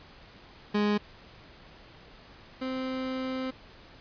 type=tone pair in turn; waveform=30% pulse; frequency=207.7 / 260.1 Hz; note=G#3 / C4; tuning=0 / -10 cents; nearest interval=major third; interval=390 cents; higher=second; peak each=-21 / -28 dBFS; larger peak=first; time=0.74-0.98 / 2.61-3.51 s; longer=second; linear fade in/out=10 ms; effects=pink hiss -52 dBFS RMS until 4 s + resampled to 11025 Hz